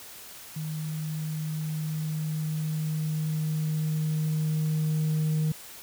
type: tone with level ramp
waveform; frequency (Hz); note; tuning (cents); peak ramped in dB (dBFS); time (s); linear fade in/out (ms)
sine; 155.56; D#3; 0; -30 to -20; 0.56-5.52; 5
effects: tanh soft clip ceiling -22 dBFS + white hiss -45 dBFS RMS until 5.82 s